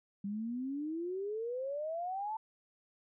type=exponential sweep; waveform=sine; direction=up; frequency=196 to 895 Hz; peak=-35 dBFS; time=0.24-2.37 s; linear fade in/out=5 ms; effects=none